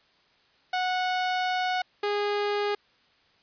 sawtooth tone pair in turn, 735 / 411.2 Hz, F#5 / G#4, -12 / -17 cents, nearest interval minor seventh, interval 1005 cents, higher first, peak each -21 / -21 dBFS, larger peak neither, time 0.73-1.82 / 2.03-2.75 s, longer first, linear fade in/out 5 ms, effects white hiss -63 dBFS RMS until 3.42 s + resampled to 11025 Hz

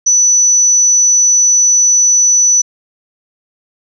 sine tone, 5960 Hz, F#8, 12 cents sharp, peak -6 dBFS, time 0.06-2.62 s, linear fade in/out 10 ms, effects none

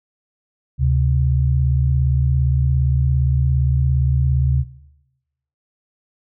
sine tone pair together, 73.41 / 130.81 Hz, D2 / C3, 0 / 0 cents, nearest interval minor seventh, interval 1000 cents, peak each -16 dBFS, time 0.78-4.65 s, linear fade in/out 50 ms, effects noise-tail reverb RT60 1.0 s tail -20 dB re dry

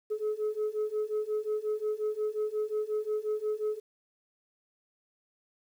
sine beating tone pair, 424 / 429.6 Hz, G#4 / A4, +36 / -41 cents, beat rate 5.6 Hz, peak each -31 / -30 dBFS, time 0.1-3.8 s, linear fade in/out 20 ms, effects tanh soft clip ceiling -25 dBFS + 10-bit

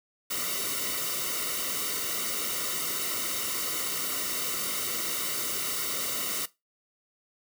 white noise with comb filter, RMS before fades -31 dBFS, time 0.3-6.46 s, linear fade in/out 10 ms, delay 1.2 ms, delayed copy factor -0.8, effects noise-tail reverb RT60 0.2 s tail -18 dB re dry

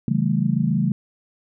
sine chord, A dominant seventh, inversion first, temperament equal with one note detuned, 138.59 / 164.81 / 193.41 / 220 Hz, C#3 / E3 / G3 / A3, 0 / 0 / -23 / 0 cents, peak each -23 dBFS, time 0.08-0.92 s, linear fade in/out 2 ms, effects none

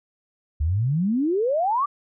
sine exponential sweep, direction up, 70 to 1200 Hz, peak -19 dBFS, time 0.6-1.86 s, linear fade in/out 10 ms, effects none

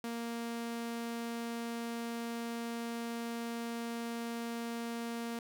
sawtooth tone, 233.1 Hz, A#3, in tune, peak -33 dBFS, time 0.04-5.39 s, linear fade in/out 2 ms, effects none

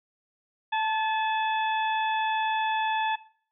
harmonic tone with a mistuned harmonic, 862 Hz, A5, 36 cents flat, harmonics 1 / 2 / 3 / 4, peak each -25 / -31 / -35 / -37 dBFS, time 0.72-3.16 s, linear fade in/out 10 ms, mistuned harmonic 1, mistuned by +34 cents, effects noise-tail reverb RT60 0.5 s tail -18 dB re dry

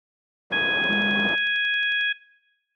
pink band-pass noise, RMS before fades -32 dBFS, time 0.5-1.36 s, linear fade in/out 20 ms, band 250 to 1000 Hz, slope 12 dB/octave
harmonic tone, 830.6 Hz, G#5, in tune, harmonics 2 / 3 / 4, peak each -22 / -27 / -28 dBFS, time 0.52-2.13 s, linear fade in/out 10 ms
click train, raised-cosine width 0.2 ms, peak -27 dBFS, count 14, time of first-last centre 0.84-2.011 s, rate 11.1 Hz
sine tone, 204.7 Hz, G#3, 25 cents flat, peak -26 dBFS, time 0.89-1.28 s, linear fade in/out 10 ms
effects noise-tail reverb RT60 1.0 s tail -21 dB re dry

